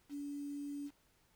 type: tone with quantisation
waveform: sine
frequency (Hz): 286.4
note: D4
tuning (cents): -43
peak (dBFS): -40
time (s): 0.09-0.91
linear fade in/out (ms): 50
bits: 10
effects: pink hiss -72 dBFS RMS until 1.35 s